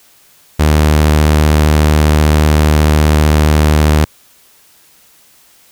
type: tone with vibrato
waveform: sawtooth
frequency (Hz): 76.1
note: D#2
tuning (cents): -38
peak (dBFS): -3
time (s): 0.59-4.05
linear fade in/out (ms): 10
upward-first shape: sine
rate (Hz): 15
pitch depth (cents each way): 14
effects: white hiss -47 dBFS RMS until 5.71 s